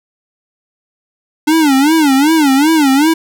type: tone with vibrato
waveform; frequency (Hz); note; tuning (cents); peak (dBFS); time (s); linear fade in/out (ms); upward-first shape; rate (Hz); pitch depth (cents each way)
square; 293.7; D4; 0; -8; 1.47-3.14; 10; sine; 2.6; 180
effects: none